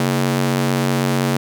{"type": "ring-modulated tone", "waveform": "sawtooth", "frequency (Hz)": 185, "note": "F#3", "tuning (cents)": 0, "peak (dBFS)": -9, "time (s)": [0, 1.37], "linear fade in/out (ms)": 2, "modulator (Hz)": 47.8, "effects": []}